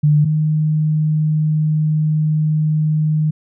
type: tone pair in turn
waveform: sine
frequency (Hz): 149.4 / 154.22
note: D3 / D#3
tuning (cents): +30 / -15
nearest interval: minor second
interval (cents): 55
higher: second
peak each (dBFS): -9 / -13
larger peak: first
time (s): 0.03-0.25 / 0.25-3.31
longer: second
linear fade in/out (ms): 10
effects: none